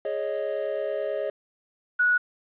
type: chord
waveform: triangle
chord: Ab suspended fourth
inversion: none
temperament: just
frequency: 415.3 / 553.7 / 623 Hz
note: Ab4 / Db5 / Eb5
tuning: 0 / -2 / +2 cents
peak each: -30 / -28 / -28 dBFS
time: 0.05-1.3 s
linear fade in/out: 2 ms
type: tone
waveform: sine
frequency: 1465 Hz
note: F#6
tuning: 18 cents flat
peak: -18 dBFS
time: 1.99-2.18 s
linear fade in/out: 10 ms
effects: resampled to 8000 Hz + 9-bit